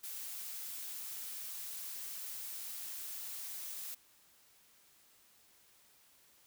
blue noise, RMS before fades -44 dBFS, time 0.03-3.95 s, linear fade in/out 10 ms, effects white hiss -66 dBFS RMS until 6.46 s

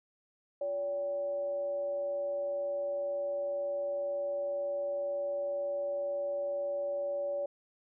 sine tone with frequency modulation, 570 Hz, C#5, 48 cents sharp, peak -31 dBFS, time 0.61-7.46 s, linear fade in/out 5 ms, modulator 218 Hz, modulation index 0.24, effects none

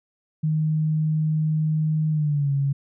sine tone with pitch glide, 155.56 to 139.39 Hz, D#3 to C#3, 0 to +10 cents, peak -19 dBFS, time 0.43-2.73 s, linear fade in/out 10 ms, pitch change -190 cents, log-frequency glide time 2.11-2.52 s, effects none

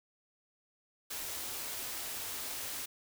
white band-stop noise, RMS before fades -40 dBFS, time 1.1-2.86 s, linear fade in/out 10 ms, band 140 to 210 Hz, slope 96 dB/octave, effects none

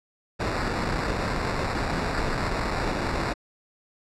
pink noise with sample-and-hold, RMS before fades -27 dBFS, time 0.39-3.34 s, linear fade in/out 20 ms, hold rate 3150 Hz, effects low-pass 6000 Hz 12 dB/octave

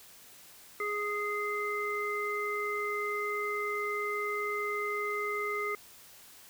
harmonic tone, 415.3 Hz, G#4, in tune, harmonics 1 / 3 / 5, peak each -35 / -35 / -35 dBFS, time 0.8-5.75 s, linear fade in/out 2 ms, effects white hiss -54 dBFS RMS until 6.49 s

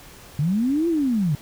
sine linear two-way sweep, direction up then down, 135.9 to 346.3 to 135.9 Hz, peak -18 dBFS, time 0.39-1.35 s, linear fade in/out 2 ms, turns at 0.88 s, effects pink hiss -45 dBFS RMS until 1.41 s

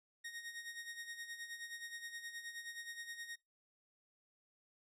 sawtooth tone with tremolo, 1864.7 Hz, A#6, in tune, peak -40 dBFS, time 0.24-3.36 s, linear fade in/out 10 ms, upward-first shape sine, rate 9.5 Hz, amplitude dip 65%, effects noise-tail reverb RT60 0.2 s tail -24 dB re dry + low-pass 12000 Hz 12 dB/octave

